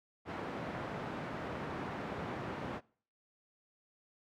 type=band-pass noise; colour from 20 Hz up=pink; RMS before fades=-41 dBFS; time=0.25-2.81 s; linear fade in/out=50 ms; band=130 to 1600 Hz; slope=12 dB/octave; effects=noise-tail reverb RT60 0.5 s tail -24 dB re dry